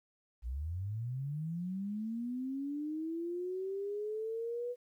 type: linear sweep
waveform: sine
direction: up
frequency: 55 to 493.9 Hz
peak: -35 dBFS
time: 0.42-4.76 s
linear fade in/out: 50 ms
effects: 12-bit